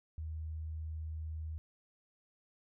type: tone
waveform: sine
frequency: 78.9 Hz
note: D#2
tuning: 25 cents sharp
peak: -38 dBFS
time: 0.18-1.58 s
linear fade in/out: 0 ms
effects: none